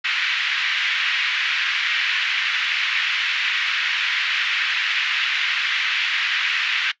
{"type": "band-pass noise", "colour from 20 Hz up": "white", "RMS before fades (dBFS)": -22, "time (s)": [0.04, 6.92], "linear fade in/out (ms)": 10, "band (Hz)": [1600, 3000], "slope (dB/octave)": 24, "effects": ["noise-tail reverb RT60 0.1 s tail -19 dB re dry", "resampled to 16000 Hz"]}